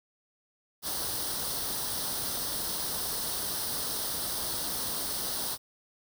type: noise with comb filter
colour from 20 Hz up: white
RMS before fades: -33 dBFS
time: 0.82-5.58 s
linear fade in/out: 50 ms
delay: 0.21 ms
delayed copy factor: +0.7
effects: none